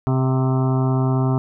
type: harmonic tone with a mistuned harmonic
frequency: 130.81 Hz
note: C3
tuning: in tune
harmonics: 1 / 2 / 3 / 5 / 6 / 7 / 8 / 9 / 10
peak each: -17 / -23 / -27 / -31 / -33 / -34 / -35 / -36 / -37 dBFS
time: 0.07-1.38 s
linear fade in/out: 0 ms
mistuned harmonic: 6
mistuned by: -36 cents
effects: none